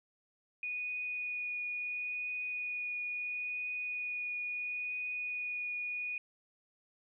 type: tone with vibrato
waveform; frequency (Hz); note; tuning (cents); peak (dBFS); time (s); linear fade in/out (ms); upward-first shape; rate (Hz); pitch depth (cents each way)
sine; 2466; D#7; -16; -35; 0.63-6.18; 2; triangle; 0.73; 10
effects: none